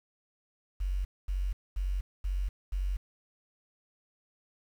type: tone bursts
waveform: sine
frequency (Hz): 46.76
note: F#1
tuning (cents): +19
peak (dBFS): -28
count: 5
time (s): 0.8-2.97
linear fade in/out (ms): 10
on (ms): 250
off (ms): 230
effects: 9-bit